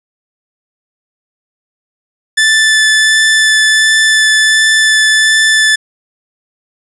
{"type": "tone with vibrato", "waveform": "sawtooth", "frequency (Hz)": 1752, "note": "A6", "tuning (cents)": -8, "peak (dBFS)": -3, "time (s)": [2.37, 5.76], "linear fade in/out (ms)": 10, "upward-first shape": "sine", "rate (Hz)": 1.4, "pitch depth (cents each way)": 8, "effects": ["resampled to 24000 Hz", "7-bit"]}